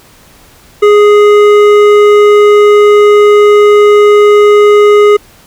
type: tone with hard clipping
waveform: triangle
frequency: 415.3 Hz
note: G#4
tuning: in tune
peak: -3 dBFS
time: 0.82-5.17 s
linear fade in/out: 10 ms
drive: 15 dB
effects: pink hiss -40 dBFS RMS until 5.46 s